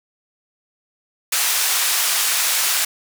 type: band-pass noise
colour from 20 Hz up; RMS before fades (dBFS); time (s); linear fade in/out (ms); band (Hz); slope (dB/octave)
white; -19; 1.32-2.85; 5; 920 to 13000; 12
effects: none